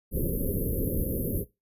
pink band-stop noise, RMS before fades -28 dBFS, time 0.11-1.45 s, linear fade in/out 50 ms, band 550 to 11000 Hz, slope 96 dB/octave, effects noise-tail reverb RT60 0.2 s tail -17 dB re dry + resampled to 32000 Hz

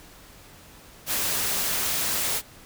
white noise, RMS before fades -26 dBFS, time 1.06-2.42 s, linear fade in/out 50 ms, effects pink hiss -49 dBFS RMS until 2.65 s

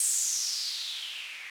violet noise with low-pass filter sweep, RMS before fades -32 dBFS, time 0-1.5 s, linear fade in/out 2 ms, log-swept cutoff 8600 to 2100 Hz, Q 5.1, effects none

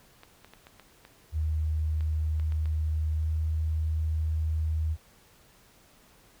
clicks, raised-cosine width 0.3 ms, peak -32 dBFS, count 10, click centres 0.234 / 0.446 / 0.536 / 0.669 / 0.797 / 1.051 / 2.008 / 2.398 / 2.522 / 2.657 s
sine tone with pitch glide, 77.9 to 78.81 Hz, D#2 to D#2, +3 to +23 cents, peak -25 dBFS, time 1.32-4.97 s, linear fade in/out 50 ms, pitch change +20 cents, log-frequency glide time 3.16-3.28 s
effects pink hiss -59 dBFS RMS until 6.4 s

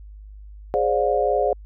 sine chord, D half-diminished seventh, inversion second, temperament equal with one note detuned, 415.3 / 523.3 / 587.3 / 713.5 Hz, Ab4 / C5 / D5 / F5, 0 / 0 / 0 / +37 cents, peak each -23 dBFS, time 0.74-1.53 s, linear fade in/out 0 ms, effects added 51 Hz sine -38 dBFS peak until 1.65 s

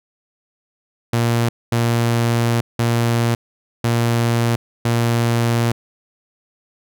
sawtooth tone bursts at uneven times, 117.4 Hz, A#2, 13 cents sharp, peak -11 dBFS, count 5, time 1.13-1.49 / 1.72-2.61 / 2.79-3.35 / 3.84-4.56 / 4.85-5.72 s, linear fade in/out 5 ms, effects none

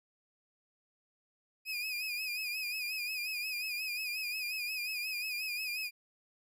30% pulse tone with vibrato, 2489 Hz, D#7, in tune, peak -32 dBFS, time 1.65-5.91 s, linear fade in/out 50 ms, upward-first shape sine, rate 5.6 Hz, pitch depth 70 cents each way, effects none

